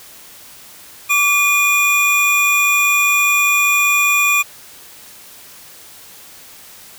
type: tone pair together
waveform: square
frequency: 1154 / 2435 Hz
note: D6 / D#7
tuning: -31 / -38 cents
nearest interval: octave + minor second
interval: 1293 cents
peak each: -20 / -13 dBFS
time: 1.09-4.43 s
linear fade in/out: 20 ms
effects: white hiss -40 dBFS RMS until 6.98 s